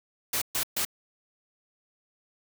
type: noise bursts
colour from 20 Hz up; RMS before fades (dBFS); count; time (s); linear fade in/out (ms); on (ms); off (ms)
white; -28; 3; 0.33-0.851; 5; 87; 130
effects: none